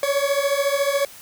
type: beating tone pair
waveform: 40% pulse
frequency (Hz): 554.4 / 568.4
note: C#5 / C#5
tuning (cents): 0 / +43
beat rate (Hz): 14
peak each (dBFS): -21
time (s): 0.03-1.05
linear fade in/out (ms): 2
effects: white hiss -43 dBFS RMS until 1.21 s